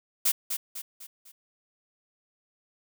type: noise with echo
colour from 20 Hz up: blue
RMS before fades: -23 dBFS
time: 0.25-0.32 s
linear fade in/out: 10 ms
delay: 250 ms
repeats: 4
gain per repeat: -7 dB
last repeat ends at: 1.32 s
effects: none